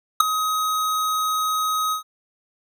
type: tone with ADSR envelope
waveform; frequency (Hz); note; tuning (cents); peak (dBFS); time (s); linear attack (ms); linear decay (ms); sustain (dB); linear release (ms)
square; 1263; D#6; +26; -7; 0.2-2.03; 6; 6; -14; 110
effects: none